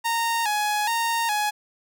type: tone with vibrato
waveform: sawtooth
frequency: 880 Hz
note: A5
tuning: in tune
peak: -18 dBFS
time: 0.04-1.51 s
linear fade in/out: 20 ms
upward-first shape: square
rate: 1.2 Hz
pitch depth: 84 cents each way
effects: none